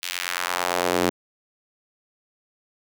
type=tone with high-pass filter sweep; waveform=square; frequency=44.42 Hz; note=F1; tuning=30 cents sharp; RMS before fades=-25 dBFS; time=0.02-1.1 s; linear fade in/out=10 ms; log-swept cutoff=3100 to 290 Hz; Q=1.2; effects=none